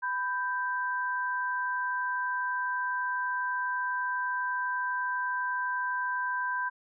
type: tone pair together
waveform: sine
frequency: 995.9 / 1568 Hz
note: B5 / G6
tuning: +14 / 0 cents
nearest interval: minor sixth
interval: 786 cents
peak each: -31 / -31 dBFS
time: 0.02-6.7 s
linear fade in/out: 20 ms
effects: none

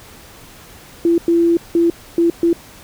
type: tone bursts at uneven times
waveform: sine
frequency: 338.3 Hz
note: E4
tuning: 45 cents sharp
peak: -10 dBFS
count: 5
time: 1.05-1.18 / 1.28-1.57 / 1.75-1.9 / 2.18-2.3 / 2.43-2.53 s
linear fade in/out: 2 ms
effects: pink hiss -41 dBFS RMS until 2.83 s

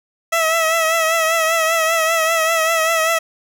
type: tone with vibrato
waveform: 15% pulse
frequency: 651 Hz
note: E5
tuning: 22 cents flat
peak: -8 dBFS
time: 0.32-3.19 s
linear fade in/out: 10 ms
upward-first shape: triangle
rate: 5.1 Hz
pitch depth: 55 cents each way
effects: none

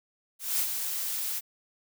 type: noise with ADSR envelope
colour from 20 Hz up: blue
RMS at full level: -26 dBFS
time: 0.39-1.41 s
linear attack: 200 ms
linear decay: 72 ms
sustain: -6 dB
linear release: 31 ms
effects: none

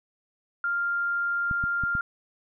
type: tone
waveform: sine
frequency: 1396.9 Hz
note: F6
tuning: in tune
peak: -24 dBFS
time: 0.64-2.01 s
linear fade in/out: 2 ms
type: clicks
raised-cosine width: 5 ms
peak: -21 dBFS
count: 4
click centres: 1.512 / 1.639 / 1.837 / 1.952 s
effects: none

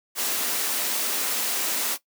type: high-pass noise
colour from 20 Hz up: white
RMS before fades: -26 dBFS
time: 0.15-1.98 s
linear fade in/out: 50 ms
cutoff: 210 Hz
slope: 48 dB/octave
effects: noise-tail reverb RT60 0.1 s tail -17 dB re dry

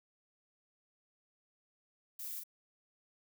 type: noise with echo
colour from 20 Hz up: violet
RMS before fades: -44 dBFS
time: 2.19-2.4 s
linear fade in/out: 5 ms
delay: 37 ms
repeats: 1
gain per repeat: -3 dB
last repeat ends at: 2.437 s
effects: none

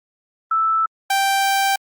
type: tone pair in turn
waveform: sine / sawtooth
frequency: 1318.5 / 784 Hz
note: E6 / G5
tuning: 0 / 0 cents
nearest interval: major sixth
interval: 900 cents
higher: first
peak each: -15 / -12 dBFS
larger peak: second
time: 0.51-0.86 / 1.1-1.76 s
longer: second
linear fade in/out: 5 ms
effects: Opus 48 kbps

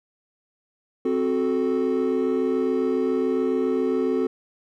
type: chord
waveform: triangle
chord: F# diminished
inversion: second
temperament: equal with one note detuned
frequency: 261.6 / 370 / 437.2 Hz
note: C4 / F#4 / A4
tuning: 0 / 0 / -11 cents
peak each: -22 dBFS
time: 1.05-4.27 s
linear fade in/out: 5 ms
effects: tanh soft clip ceiling -12 dBFS

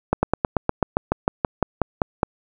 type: slowing click train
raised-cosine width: 1 ms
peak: -3 dBFS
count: 15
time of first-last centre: 0.13-2.232 s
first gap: 100 ms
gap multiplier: 1.06
effects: none

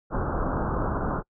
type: low-pass noise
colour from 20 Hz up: pink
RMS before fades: -27 dBFS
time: 0.1-1.23 s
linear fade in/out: 50 ms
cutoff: 1500 Hz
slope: 96 dB/octave
effects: noise-tail reverb RT60 0.1 s tail -25 dB re dry

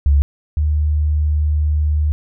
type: tone pair in turn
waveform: sine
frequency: 71 / 75.44 Hz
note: C#2 / D2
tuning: +42 / +47 cents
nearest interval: minor second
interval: 105 cents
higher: second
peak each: -9 / -13 dBFS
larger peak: first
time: 0.06-0.22 / 0.57-2.12 s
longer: second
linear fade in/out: 0 ms
effects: none

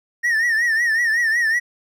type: tone with vibrato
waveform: triangle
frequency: 1842 Hz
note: A#6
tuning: 21 cents flat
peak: -14 dBFS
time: 0.23-1.6 s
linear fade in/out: 20 ms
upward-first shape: triangle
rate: 5.4 Hz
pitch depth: 110 cents each way
effects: none

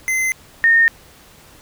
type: tone pair in turn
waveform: square / sine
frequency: 2061 / 1834.1 Hz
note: C7 / A#6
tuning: -27 / -29 cents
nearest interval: major second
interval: 202 cents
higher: first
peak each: -17 / -9 dBFS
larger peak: second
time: 0.08-0.32 / 0.64-0.88 s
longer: neither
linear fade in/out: 0 ms
effects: pink hiss -46 dBFS RMS until 1.61 s

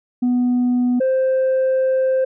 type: tone pair in turn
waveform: sine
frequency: 246.9 / 523.2 Hz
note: B3 / C5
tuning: 0 / 0 cents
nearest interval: octave + minor second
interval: 1300 cents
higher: second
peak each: -12 dBFS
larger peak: neither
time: 0.22-1 / 1-2.25 s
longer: second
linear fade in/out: 10 ms
effects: tanh soft clip ceiling -13 dBFS

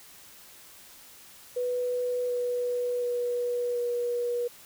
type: tone with pitch steps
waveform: sine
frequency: 493.9 / 489.9 / 486 / 482.1 Hz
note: B4 / B4 / B4 / B4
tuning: 0 / -14 / -28 / -42 cents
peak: -26 dBFS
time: 1.56-4.48 s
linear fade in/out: 10 ms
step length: 730 ms
effects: white hiss -51 dBFS RMS until 4.65 s

